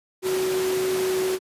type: tone in noise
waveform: sine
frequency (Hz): 373.9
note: F#4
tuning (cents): +18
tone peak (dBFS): -21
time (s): 0.22-1.39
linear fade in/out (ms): 50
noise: pink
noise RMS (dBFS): -30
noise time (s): 0.22-1.39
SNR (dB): +6
effects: high-pass 200 Hz 12 dB/octave + resampled to 32000 Hz